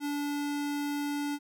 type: tone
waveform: square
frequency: 289.3 Hz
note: D4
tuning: 26 cents flat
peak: -31 dBFS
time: 0-1.39 s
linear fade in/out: 50 ms
effects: none